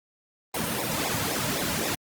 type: noise with flanger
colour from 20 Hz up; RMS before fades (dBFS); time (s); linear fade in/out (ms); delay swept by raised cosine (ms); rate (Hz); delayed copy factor
pink; -28; 0.54-1.95; 5; 0.65 to 2.75; 3.8; -0.9
effects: high-pass 80 Hz 12 dB/octave + Opus 32 kbps